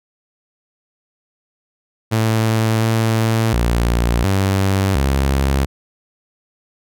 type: tone with pitch steps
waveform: sawtooth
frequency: 111.2 / 112.3 / 58.6 / 97 / 68 Hz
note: A2 / A2 / A#1 / G2 / C#2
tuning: +19 / +36 / +10 / -18 / -33 cents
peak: -10 dBFS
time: 2.11-5.66 s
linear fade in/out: 20 ms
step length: 710 ms
effects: none